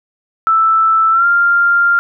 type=tone with pitch glide; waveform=sine; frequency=1321 to 1394.7 Hz; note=E6 to F6; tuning=+3 to -3 cents; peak=-8 dBFS; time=0.47-1.99 s; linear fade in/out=0 ms; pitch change=+94 cents; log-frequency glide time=1.11-1.26 s; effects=none